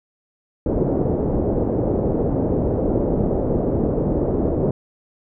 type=low-pass noise; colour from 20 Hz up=white; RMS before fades=-20 dBFS; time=0.66-4.71 s; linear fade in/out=2 ms; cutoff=510 Hz; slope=24 dB/octave; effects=none